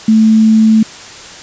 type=tone with quantisation; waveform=sine; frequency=220 Hz; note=A3; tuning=in tune; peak=-4 dBFS; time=0.08-0.83 s; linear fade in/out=5 ms; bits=5; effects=white hiss -31 dBFS RMS until 1.42 s + resampled to 16000 Hz